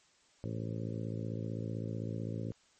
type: harmonic tone with a mistuned harmonic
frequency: 55.7 Hz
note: A1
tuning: 22 cents sharp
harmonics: 2 / 3 / 4 / 5 / 6 / 7 / 8 / 9 / 10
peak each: -38 / -42 / -44 / -46 / -48 / -49 / -50 / -51 / -52 dBFS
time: 0.44-2.52 s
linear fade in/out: 0 ms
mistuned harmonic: 10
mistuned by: -38 cents
effects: white hiss -67 dBFS RMS until 2.79 s + MP3 32 kbps